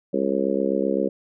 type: harmonic tone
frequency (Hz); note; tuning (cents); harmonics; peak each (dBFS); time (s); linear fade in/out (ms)
67.8; C#2; -38; 3 / 4 / 5 / 6 / 7 / 8; -27 / -27 / -27 / -27 / -27 / -27; 0.13-1.09; 10
effects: none